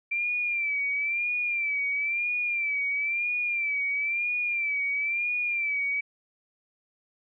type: tone with vibrato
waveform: sine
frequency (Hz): 2349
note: D7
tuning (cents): 0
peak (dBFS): -25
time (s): 0.11-6.01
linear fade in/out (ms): 10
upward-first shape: sine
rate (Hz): 1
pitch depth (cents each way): 74
effects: none